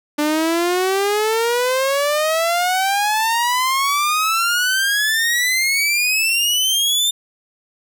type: exponential sweep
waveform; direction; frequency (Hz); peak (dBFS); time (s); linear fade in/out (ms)
sawtooth; up; 293.7 to 3618; -12; 0.18-7.11; 10
effects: none